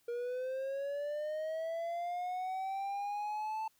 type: linear sweep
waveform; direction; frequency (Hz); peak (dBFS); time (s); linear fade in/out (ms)
triangle; up; 471.4 to 885; -33; 0.08-3.68; 5
effects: white hiss -72 dBFS RMS until 3.79 s